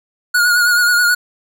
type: tone with vibrato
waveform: square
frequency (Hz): 1443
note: F#6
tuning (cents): -44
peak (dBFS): -11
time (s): 0.34-1.15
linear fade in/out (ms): 10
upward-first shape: triangle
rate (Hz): 9.3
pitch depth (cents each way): 45
effects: none